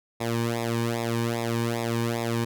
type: tone with flanger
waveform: sawtooth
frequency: 116.54 Hz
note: A#2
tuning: in tune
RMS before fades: -27 dBFS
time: 0.2-2.45 s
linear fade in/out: 10 ms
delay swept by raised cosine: 0.66 to 1.52 ms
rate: 2.5 Hz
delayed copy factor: -1
effects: none